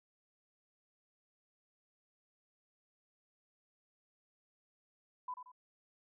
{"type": "tone with echo", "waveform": "sine", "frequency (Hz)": 1000, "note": "B5", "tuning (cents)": 21, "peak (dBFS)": -38, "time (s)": [5.28, 5.34], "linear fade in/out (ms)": 5, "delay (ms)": 89, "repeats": 2, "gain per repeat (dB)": -8, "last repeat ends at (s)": 5.518, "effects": []}